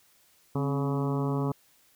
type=harmonic tone with a mistuned harmonic; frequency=140.9 Hz; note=C#3; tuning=29 cents sharp; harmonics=1 / 2 / 3 / 4 / 5 / 6 / 7 / 8 / 9; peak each=-28 / -31 / -34 / -41 / -43 / -42 / -41 / -41 / -46 dBFS; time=0.55-1.52 s; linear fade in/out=5 ms; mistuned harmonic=2; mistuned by=-69 cents; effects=white hiss -63 dBFS RMS until 1.95 s